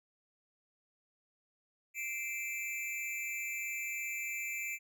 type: tone with amplitude modulation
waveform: square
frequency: 2348 Hz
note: D7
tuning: 1 cent flat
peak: -33 dBFS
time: 1.94-4.79 s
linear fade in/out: 50 ms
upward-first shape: sine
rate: 257 Hz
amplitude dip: 90%
effects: none